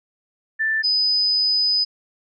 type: tone pair in turn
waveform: sine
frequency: 1768 / 5001 Hz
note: A6 / D#8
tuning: +8 / +8 cents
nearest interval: octave + tritone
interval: 1800 cents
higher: second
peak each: -18 / -16 dBFS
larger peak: second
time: 0.59-0.83 / 0.83-1.85 s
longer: second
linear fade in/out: 20 ms
effects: none